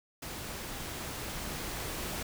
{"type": "noise with level ramp", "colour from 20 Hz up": "pink", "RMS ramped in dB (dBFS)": [-41, -37], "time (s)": [0.22, 2.23], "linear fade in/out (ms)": 5, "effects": []}